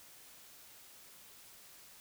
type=silence; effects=white hiss -57 dBFS RMS until 2 s